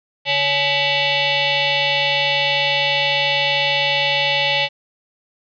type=tone with frequency modulation; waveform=sine; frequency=143.5 Hz; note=D3; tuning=40 cents flat; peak=-15 dBFS; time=0.25-4.69 s; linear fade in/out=50 ms; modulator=707 Hz; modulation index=5.2; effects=resampled to 11025 Hz + 8-bit